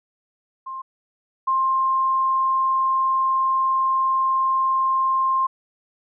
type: tone pair in turn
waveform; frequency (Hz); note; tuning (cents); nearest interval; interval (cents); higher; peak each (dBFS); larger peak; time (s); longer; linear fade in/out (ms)
sine; 1057 / 1057; C6 / C6; +17 / +17; unison; 0; neither; -29 / -17; second; 0.66-0.82 / 1.47-5.47; second; 10
effects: none